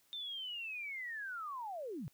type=linear sweep; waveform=sine; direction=down; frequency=3606 to 115.4 Hz; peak=-40 dBFS; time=0.13-2.08 s; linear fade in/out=0 ms; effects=white hiss -71 dBFS RMS until 2.13 s